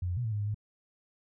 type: tone with pitch steps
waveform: sine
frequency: 89.6 / 88.8 / 122.3 / 110.9 / 104.2 / 103 / 105.6 Hz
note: F2 / F2 / B2 / A2 / G#2 / G#2 / G#2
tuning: +45 / +29 / -16 / +14 / +6 / -14 / +29 cents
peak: -29 dBFS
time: 0.02-0.545 s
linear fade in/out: 5 ms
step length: 75 ms
effects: none